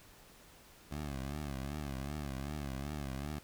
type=tone with vibrato; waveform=15% pulse; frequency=70.5 Hz; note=C#2; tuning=30 cents sharp; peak=-32 dBFS; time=0.91-3.39 s; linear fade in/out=5 ms; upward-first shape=triangle; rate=2.6 Hz; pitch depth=150 cents each way; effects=pink hiss -59 dBFS RMS until 3.43 s